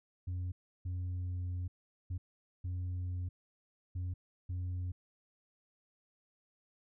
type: tone bursts at uneven times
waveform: sine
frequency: 89.9 Hz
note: F#2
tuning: 49 cents flat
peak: -32 dBFS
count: 6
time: 0.27-0.52 / 0.85-1.68 / 2.1-2.18 / 2.64-3.29 / 3.95-4.14 / 4.49-4.92 s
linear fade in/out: 10 ms
effects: tanh soft clip ceiling -34 dBFS